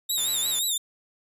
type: tone with vibrato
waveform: 15% pulse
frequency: 3722 Hz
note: A#7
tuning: 3 cents flat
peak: -17 dBFS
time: 0.09-0.78 s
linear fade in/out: 10 ms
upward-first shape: triangle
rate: 5.7 Hz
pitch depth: 120 cents each way
type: click train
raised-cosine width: 0.2 ms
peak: -23 dBFS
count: 53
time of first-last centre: 0.18-0.586 s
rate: 128 Hz
effects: resampled to 32000 Hz